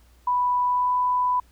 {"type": "tone with pitch glide", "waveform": "sine", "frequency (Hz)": [987.8, 994.7], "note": ["B5", "B5"], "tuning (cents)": [0, 12], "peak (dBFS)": -19, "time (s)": [0.27, 1.4], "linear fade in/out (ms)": 5, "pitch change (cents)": 12, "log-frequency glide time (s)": [0.65, 0.93], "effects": ["added 60 Hz sine -53 dBFS peak until 1.51 s", "pink hiss -61 dBFS RMS until 1.51 s"]}